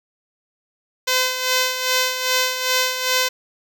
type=tone with tremolo; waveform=5% pulse; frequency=511 Hz; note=C5; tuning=41 cents flat; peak=-4 dBFS; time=1.07-3.29 s; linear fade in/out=10 ms; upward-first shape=sine; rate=2.5 Hz; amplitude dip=60%; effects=none